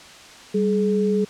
sine tone pair together, 196.11 / 423.3 Hz, G3 / G#4, +1 / +33 cents, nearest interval octave + minor second, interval 1332 cents, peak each -20 dBFS, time 0.54-1.25 s, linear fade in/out 10 ms, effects white hiss -43 dBFS RMS until 1.29 s + low-pass 6000 Hz 12 dB/octave

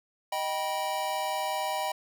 square chord, Eb augmented, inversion none, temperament just, 622.3 / 777.8 / 972.3 Hz, Eb5 / G5 / B5, 0 / -14 / -27 cents, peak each -35 / -33 / -34 dBFS, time 0.32-1.92 s, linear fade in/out 5 ms, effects none

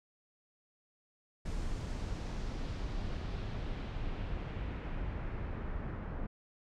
brown noise with low-pass filter sweep, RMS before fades -38 dBFS, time 1.45-6.27 s, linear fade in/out 10 ms, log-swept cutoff 8000 to 1500 Hz, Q 1.3, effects none

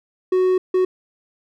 triangle tone bursts at uneven times, 370 Hz, F#4, in tune, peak -12 dBFS, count 2, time 0.32-0.58 / 0.74-0.85 s, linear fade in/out 5 ms, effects none

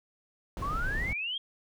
brown noise, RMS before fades -34 dBFS, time 0.57-1.13 s, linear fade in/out 2 ms
clicks, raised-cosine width 1 ms, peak -28 / -37 dBFS, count 2, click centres 0.571 / 0.672 s
sine exponential sweep, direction up, 1067 to 3288 Hz, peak -31 dBFS, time 0.62-1.38 s, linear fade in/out 5 ms
effects none

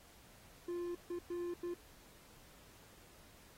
triangle tone bursts at uneven times, 349.2 Hz, F4, in tune, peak -36 dBFS, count 4, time 0.68-0.95 / 1.1-1.19 / 1.3-1.54 / 1.63-1.74 s, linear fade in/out 5 ms, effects pink hiss -62 dBFS RMS until 3.57 s + AAC 48 kbps

